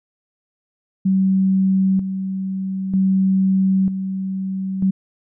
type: tone with tremolo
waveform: sine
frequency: 190.8 Hz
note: G3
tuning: 47 cents flat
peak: -13 dBFS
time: 1.05-4.91 s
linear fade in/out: 10 ms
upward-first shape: square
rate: 0.53 Hz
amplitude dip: 60%
effects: none